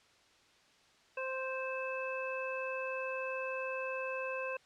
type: harmonic tone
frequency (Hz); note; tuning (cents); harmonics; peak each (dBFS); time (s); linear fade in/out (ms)
523.3; C5; 0; 1 / 2 / 3 / 5; -38 / -43 / -44 / -41; 1.17-4.57; 5
effects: white hiss -65 dBFS RMS until 4.65 s + low-pass 5000 Hz 12 dB/octave